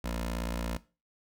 15% pulse tone with notch filter, 58 Hz, A#1, 8 cents flat, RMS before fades -34 dBFS, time 0.04-0.77 s, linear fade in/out 5 ms, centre 120 Hz, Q 1.3, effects noise-tail reverb RT60 0.3 s tail -17 dB re dry

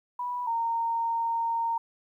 sine tone pair in turn, 981 / 921.7 Hz, B5 / A#5, -12 / -20 cents, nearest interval minor second, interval 108 cents, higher first, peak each -29 / -25 dBFS, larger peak second, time 0.19-0.47 / 0.47-1.78 s, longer second, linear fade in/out 5 ms, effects 11-bit

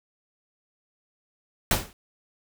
pink noise with exponential decay, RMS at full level -17 dBFS, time 1.71-1.93 s, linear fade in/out 1 ms, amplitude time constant 47 ms, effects none

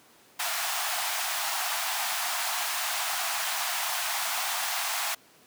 pink high-pass noise, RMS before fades -30 dBFS, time 0.39-5.15 s, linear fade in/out 10 ms, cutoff 660 Hz, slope 96 dB/octave, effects pink hiss -57 dBFS RMS until 5.46 s + high-pass 200 Hz 12 dB/octave

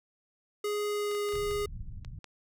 square tone with pitch glide, 415.3 to 412 Hz, G#4 to G#4, 0 to -14 cents, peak -30 dBFS, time 0.64-1.66 s, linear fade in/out 5 ms, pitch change -14 cents, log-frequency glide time 0.87-1.22 s
clicks, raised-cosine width 0.2 ms, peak -30 dBFS, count 8, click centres 1.114 / 1.15 / 1.289 / 1.324 / 1.355 / 1.511 / 2.048 / 2.243 s
pink low-pass noise, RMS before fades -41 dBFS, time 1.33-2.19 s, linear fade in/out 2 ms, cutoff 140 Hz, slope 24 dB/octave
effects none

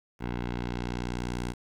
10% pulse tone with low-pass filter sweep, 60.2 Hz, B1, 44 cents flat, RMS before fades -33 dBFS, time 0.19-1.55 s, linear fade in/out 50 ms, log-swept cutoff 2400 to 9800 Hz, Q 0.87, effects 9-bit

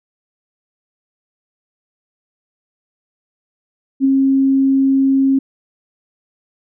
sine tone with ADSR envelope, 270 Hz, C#4, 45 cents flat, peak -8 dBFS, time 4-5.39 s, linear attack 46 ms, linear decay 13 ms, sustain -2 dB, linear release 7 ms, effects none

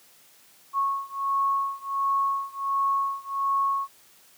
sine beating tone pair, 1100 / 1101.4 Hz, C#6 / C#6, -14 / -11 cents, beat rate 1.4 Hz, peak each -26 / -27 dBFS, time 0.73-3.88 s, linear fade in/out 50 ms, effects white hiss -56 dBFS RMS until 4.37 s + high-pass 100 Hz 12 dB/octave

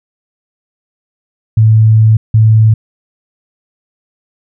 sine tone pair in turn, 110 / 110 Hz, A2 / A2, 0 / 0 cents, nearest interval unison, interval 0 cents, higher neither, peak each -3 dBFS, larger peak neither, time 1.57-2.17 / 2.34-2.74 s, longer first, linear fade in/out 5 ms, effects none

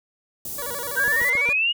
white band-stop noise, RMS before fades -32 dBFS, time 0.45-1.3 s, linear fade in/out 2 ms, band 470 to 7500 Hz, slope 12 dB/octave
20% pulse tone with vibrato, 523.3 Hz, C5, in tune, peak -26 dBFS, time 0.58-1.53 s, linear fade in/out 5 ms, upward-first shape square, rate 12 Hz, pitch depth 150 cents each way
sine exponential sweep, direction up, 1540 to 2918 Hz, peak -18 dBFS, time 0.96-1.73 s, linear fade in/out 20 ms
click train, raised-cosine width 2 ms, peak -22 dBFS, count 4, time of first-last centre 1.08-1.489 s, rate 7.33 Hz
effects none

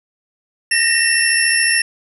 sine tone cluster, 1819 / 1893 / 2694 / 5430 / 10790 Hz, A#6 / A#6 / E7 / F8 / E9, -43 / +26 / +37 / -50 / +39 cents, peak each -19 dBFS, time 0.71-1.82 s, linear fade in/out 5 ms, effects none

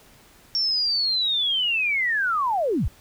sine linear sweep, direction down, 5500 to 32.17 Hz, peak -20 dBFS, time 0.55-2.88 s, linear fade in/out 0 ms, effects pink hiss -53 dBFS RMS until 3 s

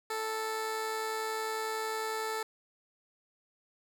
15% pulse tone with amplitude modulation, 440 Hz, A4, in tune, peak -25 dBFS, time 0.1-2.43 s, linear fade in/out 5 ms, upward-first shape sine, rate 111 Hz, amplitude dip 30%, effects none

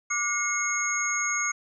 sine tone cluster, 1175 / 1437 / 2160 / 6550 Hz, D6 / F6 / C#7 / G#8, +1 / +49 / -45 / -25 cents, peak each -32 / -33 / -29 / -28 dBFS, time 0.1-1.52 s, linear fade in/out 10 ms, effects none

